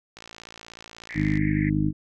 click train, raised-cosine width 0.2 ms, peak -24 dBFS, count 69, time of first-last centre 0.17-1.374 s, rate 56.5 Hz
pink band-pass noise, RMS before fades -36 dBFS, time 1.09-1.7 s, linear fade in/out 10 ms, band 1800 to 2200 Hz, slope 96 dB/octave
harmonic tone, 51 Hz, G#1, 31 cents flat, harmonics 1 / 2 / 3 / 4 / 5 / 6, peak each -31 / -30 / -25 / -29 / -30 / -25 dBFS, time 1.14-1.93 s, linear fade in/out 50 ms
effects none

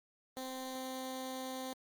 10% pulse tone with notch filter, 260 Hz, C4, 11 cents flat, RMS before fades -42 dBFS, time 0.37-1.73 s, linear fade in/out 0 ms, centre 1400 Hz, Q 1.2, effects Opus 24 kbps

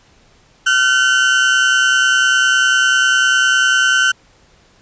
35% pulse tone pair together, 1393 / 1523 Hz, F6 / F#6, -5 / +50 cents, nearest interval major second, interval 155 cents, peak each -15 / -10 dBFS, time 0.66-4.12 s, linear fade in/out 10 ms, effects pink hiss -51 dBFS RMS until 4.81 s + resampled to 16000 Hz

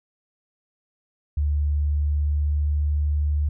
sine tone with pitch glide, 73.42 to 73.97 Hz, D2 to D2, 0 to +13 cents, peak -19 dBFS, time 1.37-3.49 s, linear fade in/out 5 ms, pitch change +13 cents, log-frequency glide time 1.77-2.91 s, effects none

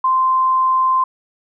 sine tone, 1041 Hz, C6, 9 cents flat, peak -12 dBFS, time 0.04-1.04 s, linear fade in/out 5 ms, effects none

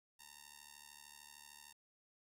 5% pulse tone with amplitude modulation, 917 Hz, A#5, 29 cents flat, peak -40 dBFS, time 0.19-1.73 s, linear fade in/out 10 ms, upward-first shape sine, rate 73.2 Hz, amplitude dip 95%, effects 12-bit

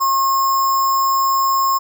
sine tone with sample-and-hold, 1079 Hz, C#6, 47 cents flat, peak -13 dBFS, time 0-1.79 s, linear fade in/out 20 ms, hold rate 6300 Hz, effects none

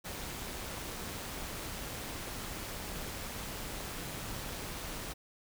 pink noise with amplitude modulation, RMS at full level -39 dBFS, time 0.04-5.14 s, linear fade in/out 20 ms, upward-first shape sine, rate 204 Hz, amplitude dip 45%, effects none

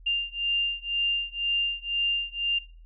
sine beating tone pair, 2794 / 2796 Hz, F7 / F7, 0 / +1 cents, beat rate 2 Hz, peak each -28 dBFS, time 0.06-2.59 s, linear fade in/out 10 ms, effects noise-tail reverb RT60 0.4 s tail -20 dB re dry + added 41 Hz sine -46 dBFS peak until 2.85 s

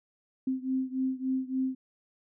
sine beating tone pair, 260 / 263.5 Hz, C4 / C4, -11 / +12 cents, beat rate 3.5 Hz, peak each -30 / -32 dBFS, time 0.47-1.75 s, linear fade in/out 5 ms, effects none

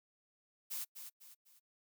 blue noise with echo, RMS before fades -41 dBFS, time 0.7-0.85 s, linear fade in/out 20 ms, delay 250 ms, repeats 3, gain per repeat -8 dB, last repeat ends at 1.6 s, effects noise-tail reverb RT60 0.1 s tail -26 dB re dry

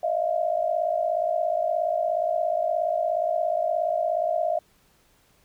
sine tone cluster, 596 / 638 / 695 Hz, D5 / D#5 / F5, +25 / +43 / -9 cents, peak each -32 / -25 / -25 dBFS, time 0.03-4.59 s, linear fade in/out 5 ms, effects pink hiss -62 dBFS RMS until 5.44 s

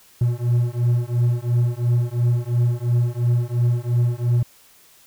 triangle beating tone pair, 119 / 121.9 Hz, A#2 / B2, +36 / -22 cents, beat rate 2.9 Hz, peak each -18 dBFS, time 0.21-4.43 s, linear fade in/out 5 ms, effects white hiss -52 dBFS RMS until 5.06 s

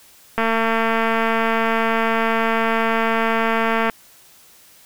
click train, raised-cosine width 0.5 ms, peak -5 dBFS, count 796, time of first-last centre 0.38-3.898 s, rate 226 Hz, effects white hiss -49 dBFS RMS until 4.85 s

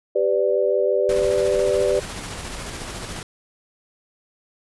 sine chord, G major, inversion none, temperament equal with one note detuned, 392 / 501.4 / 587.3 Hz, G4 / B4 / D5, 0 / +26 / 0 cents, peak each -21 dBFS, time 0.15-2 s, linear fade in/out 10 ms
pink noise with tremolo, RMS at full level -31 dBFS, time 1.09-3.23 s, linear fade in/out 2 ms, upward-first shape square, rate 14 Hz, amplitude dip 25%
effects resampled to 24000 Hz

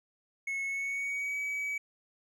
triangle tone with pitch glide, 2190 to 2278 Hz, C#7 to C#7, -22 to +47 cents, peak -30 dBFS, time 0.47-1.78 s, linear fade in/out 5 ms, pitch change +69 cents, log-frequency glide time 0.65-1.38 s, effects none

